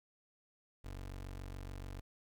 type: tone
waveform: 25% pulse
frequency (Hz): 46.99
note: F#1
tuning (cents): +28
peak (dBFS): -40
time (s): 0.84-2.01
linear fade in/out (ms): 10
effects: 12-bit